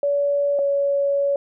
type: tone pair in turn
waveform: sine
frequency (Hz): 570 / 562.2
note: C#5 / C#5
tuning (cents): +48 / +24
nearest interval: unison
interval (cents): 24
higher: first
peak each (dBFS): -17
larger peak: neither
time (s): 0.03-0.59 / 0.59-1.36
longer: second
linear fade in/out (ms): 2
effects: none